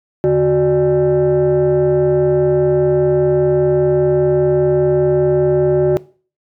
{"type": "tone with frequency modulation", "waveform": "sine", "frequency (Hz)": 370, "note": "F#4", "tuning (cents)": 0, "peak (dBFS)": -8, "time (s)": [0.24, 5.97], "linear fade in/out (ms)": 0, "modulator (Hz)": 225, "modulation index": 0.82, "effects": ["noise-tail reverb RT60 0.4 s tail -21 dB re dry", "tanh soft clip ceiling -8 dBFS"]}